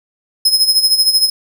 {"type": "tone with tremolo", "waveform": "40% pulse", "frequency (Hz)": 5130, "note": "E8", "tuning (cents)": -48, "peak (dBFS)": -6, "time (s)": [0.45, 1.3], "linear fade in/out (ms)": 5, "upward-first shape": "sine", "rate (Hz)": 13, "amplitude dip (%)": 70, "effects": []}